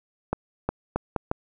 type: accelerating click train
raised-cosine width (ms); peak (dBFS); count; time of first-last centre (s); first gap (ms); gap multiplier
1; -10; 5; 0.33-1.314; 360; 0.75
effects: none